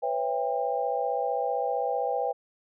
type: chord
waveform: sine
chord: C# half-diminished seventh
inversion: third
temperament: just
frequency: 498.9 / 554.4 / 665.2 / 798.3 Hz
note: B4 / C#5 / E5 / G5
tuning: +17 / 0 / +16 / +31 cents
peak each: -30 / -33 / -33 / -29 dBFS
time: 0.02-2.33 s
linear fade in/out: 20 ms
effects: none